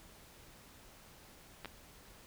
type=clicks; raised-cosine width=0.3 ms; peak=-27 dBFS; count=2; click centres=1.647 / 1.657 s; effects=pink hiss -58 dBFS RMS until 2.26 s